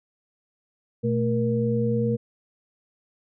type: tone cluster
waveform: sine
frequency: 120.6 / 222.4 / 472.8 Hz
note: B2 / A3 / A#4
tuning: -41 / +19 / +24 cents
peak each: -25 dBFS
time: 1.03-2.17 s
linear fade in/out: 20 ms
effects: none

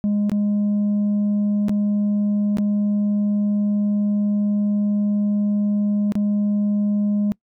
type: tone with dropouts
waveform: sine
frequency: 206.1 Hz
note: G#3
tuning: 13 cents flat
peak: -14 dBFS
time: 0.04-7.32 s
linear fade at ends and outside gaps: 0 ms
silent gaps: 0.296-0.317 / 1.684-1.694 / 2.571-2.584 / 6.121-6.154 s
effects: noise-tail reverb RT60 0.1 s tail -26 dB re dry + tanh soft clip ceiling -16 dBFS

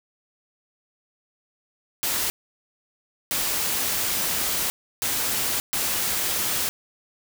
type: noise bursts at uneven times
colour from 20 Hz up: white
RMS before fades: -25 dBFS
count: 4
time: 2.03-2.3 / 3.31-4.7 / 5.02-5.6 / 5.73-6.69 s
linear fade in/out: 0 ms
effects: none

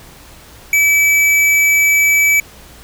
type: tone with hard clipping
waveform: sine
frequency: 2300 Hz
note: D7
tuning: 37 cents flat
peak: -10 dBFS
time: 0.73-2.4 s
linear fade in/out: 2 ms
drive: 18 dB
effects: added 60 Hz sine -45 dBFS peak until 2.83 s + pink hiss -40 dBFS RMS until 2.83 s

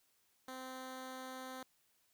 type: tone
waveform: 10% pulse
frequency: 259.1 Hz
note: C4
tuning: 17 cents flat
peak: -37 dBFS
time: 0.48-1.63 s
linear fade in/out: 2 ms
effects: white hiss -75 dBFS RMS until 2.13 s

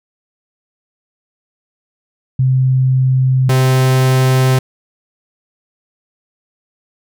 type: tone pair in turn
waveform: sine / 45% pulse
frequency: 130.2 / 130.2 Hz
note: C3 / C3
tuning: -8 / -8 cents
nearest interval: unison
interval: 0 cents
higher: neither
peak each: -9 dBFS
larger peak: neither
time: 2.39-3.49 / 3.49-4.59 s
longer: neither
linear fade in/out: 5 ms
effects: none

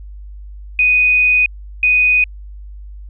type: tone bursts at uneven times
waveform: sine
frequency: 2489 Hz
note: D#7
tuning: in tune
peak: -9 dBFS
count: 2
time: 0.79-1.46 / 1.83-2.24 s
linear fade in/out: 2 ms
effects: added 50 Hz sine -30 dBFS peak until 3.09 s

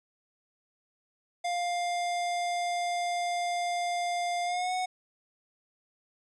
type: tone with pitch glide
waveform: square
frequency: 702 to 737.3 Hz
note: F5 to F#5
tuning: +9 to -6 cents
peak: -29 dBFS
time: 1.44-4.86 s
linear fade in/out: 10 ms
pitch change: +85 cents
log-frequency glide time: 4.44-4.73 s
effects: resampled to 22050 Hz

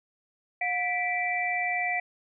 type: tone cluster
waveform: sine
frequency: 718 / 1971 / 2335 Hz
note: F5 / B6 / D7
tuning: +48 / -4 / -11 cents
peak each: -30 dBFS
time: 0.61-2 s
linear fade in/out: 5 ms
effects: none

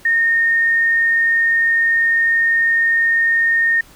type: tone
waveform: sine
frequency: 1837 Hz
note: A#6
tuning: 26 cents flat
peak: -12 dBFS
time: 0.05-3.81 s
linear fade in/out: 5 ms
effects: pink hiss -46 dBFS RMS until 3.95 s

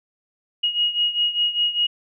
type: beating tone pair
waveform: sine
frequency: 2883 / 2888 Hz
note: F#7 / F#7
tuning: -46 / -43 cents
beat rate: 5 Hz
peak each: -20 / -24 dBFS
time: 0.63-1.87 s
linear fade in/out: 10 ms
effects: none

